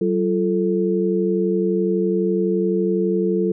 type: tone cluster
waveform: sine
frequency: 188.7 / 346.9 / 438.8 Hz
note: F#3 / F4 / A4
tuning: +34 / -12 / -5 cents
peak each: -21 dBFS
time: 0.01-3.52 s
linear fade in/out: 5 ms
effects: none